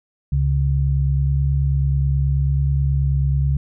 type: tone pair together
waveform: sine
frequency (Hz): 69.3 / 138.6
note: C#2 / C#3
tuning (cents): 0 / 0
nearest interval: octave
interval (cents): 1200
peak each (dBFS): -18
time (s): 0.32-3.57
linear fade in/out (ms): 5
effects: none